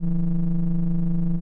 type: ring-modulated tone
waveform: triangle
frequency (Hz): 79.1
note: D#2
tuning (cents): +29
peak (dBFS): -13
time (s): 0-1.41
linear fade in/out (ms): 50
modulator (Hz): 91.7
effects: none